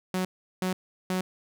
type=tone bursts; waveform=sawtooth; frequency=185 Hz; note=F#3; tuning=in tune; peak=-22 dBFS; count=3; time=0.14-1.21 s; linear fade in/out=2 ms; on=110 ms; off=370 ms; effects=none

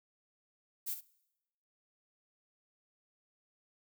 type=noise with echo; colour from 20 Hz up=violet; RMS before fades=-37 dBFS; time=0.86-0.95 s; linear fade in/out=20 ms; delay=62 ms; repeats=1; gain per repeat=-10 dB; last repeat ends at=1.012 s; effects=noise-tail reverb RT60 0.9 s tail -22 dB re dry

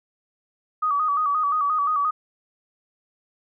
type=tone with vibrato; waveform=sine; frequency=1193 Hz; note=D6; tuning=27 cents sharp; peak=-19 dBFS; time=0.82-2.11 s; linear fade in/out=10 ms; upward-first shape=square; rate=5.7 Hz; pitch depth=74 cents each way; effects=none

